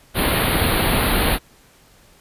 pink band-stop noise, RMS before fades -18 dBFS, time 0.14-1.39 s, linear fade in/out 50 ms, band 4400 to 9400 Hz, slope 96 dB/octave, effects pink hiss -52 dBFS RMS until 2.2 s + resampled to 32000 Hz

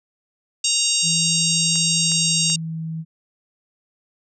harmonic tone, 932.3 Hz, A#5, in tune, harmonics 3 / 4 / 5 / 6 / 7 / 8 / 9, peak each -25 / -25 / -25 / -25 / -25 / -25 / -25 dBFS, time 0.64-2.56 s, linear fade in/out 5 ms
sine tone with pitch glide, 165.3 to 161.34 Hz, E3 to E3, +5 to -37 cents, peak -25 dBFS, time 1.02-3.05 s, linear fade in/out 50 ms, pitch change -42 cents, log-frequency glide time 1.97-2.81 s
clicks, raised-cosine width 0.3 ms, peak -20 dBFS, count 3, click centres 1.757 / 2.118 / 2.5 s
effects none

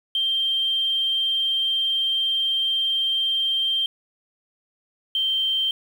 triangle tone pair in turn, 3159 / 3137 Hz, G7 / G7, +13 / +1 cents, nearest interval unison, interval 12 cents, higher first, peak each -16 dBFS, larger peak neither, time 0.15-3.86 / 5.15-5.71 s, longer first, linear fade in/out 2 ms, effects tanh soft clip ceiling -18 dBFS + 8-bit

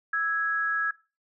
sine tone pair together, 1315.5 / 1661.2 Hz, E6 / G#6, -4 / 0 cents, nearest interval major third, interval 404 cents, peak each -29 / -25 dBFS, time 0.13-0.91 s, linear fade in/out 5 ms, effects noise-tail reverb RT60 0.3 s tail -19 dB re dry

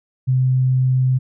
sine tone, 129.1 Hz, C3, 23 cents flat, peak -13 dBFS, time 0.27-1.19 s, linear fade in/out 20 ms, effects none

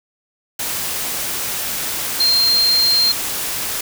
sine tone in noise, 4186 Hz, C8, in tune, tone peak -12 dBFS, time 2.2-3.12 s, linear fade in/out 5 ms, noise white, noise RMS -23 dBFS, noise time 0.59-3.81 s, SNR +8 dB, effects none

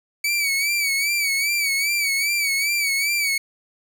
sawtooth tone with vibrato, 2276 Hz, C#7, 45 cents sharp, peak -16 dBFS, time 0.24-3.38 s, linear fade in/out 5 ms, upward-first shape sine, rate 2.5 Hz, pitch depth 72 cents each way, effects none

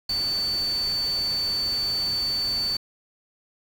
sine tone in noise, 4500 Hz, C#8, 25 cents sharp, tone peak -23 dBFS, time 0.09-2.77 s, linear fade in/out 5 ms, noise pink, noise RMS -38 dBFS, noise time 0.09-2.77 s, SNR +12 dB, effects none

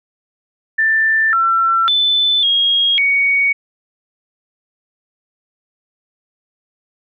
sine tone with pitch steps, 1775 / 1348 / 3513 / 3271 / 2238 Hz, A6 / E6 / A7 / G#7 / C#7, +15 / +38 / -3 / -27 / +16 cents, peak -11 dBFS, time 0.78-3.53 s, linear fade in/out 10 ms, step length 550 ms, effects none

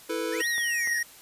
square chord, E suspended fourth, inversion none, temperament equal, 329.6 / 440 / 493.9 Hz, E4 / A4 / B4, 0 / 0 / 0 cents, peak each -33 dBFS, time 0.09-0.42 s, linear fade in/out 10 ms
square exponential two-way sweep, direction up then down, 1661.2 to 4203 to 1661.2 Hz, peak -35 dBFS, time 0.32-0.99 s, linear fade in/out 5 ms, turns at 0.48 s
square tone, 1878 Hz, A#6, 12 cents sharp, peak -26 dBFS, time 0.4-1.03 s, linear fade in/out 5 ms
clicks, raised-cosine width 0.5 ms, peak -26 / -27 dBFS, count 2, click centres 0.581 / 0.874 s
effects white hiss -50 dBFS RMS until 1.21 s + resampled to 32000 Hz

